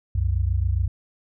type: tone pair together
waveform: sine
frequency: 65.18 / 92.5 Hz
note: C2 / F#2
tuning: -6 / 0 cents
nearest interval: tritone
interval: 606 cents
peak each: -22 dBFS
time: 0.15-0.88 s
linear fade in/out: 5 ms
effects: none